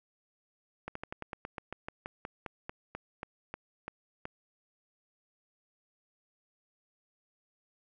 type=slowing click train; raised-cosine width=0.5 ms; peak=-23 dBFS; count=19; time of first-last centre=0.88-4.254 s; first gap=74 ms; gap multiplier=1.1; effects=none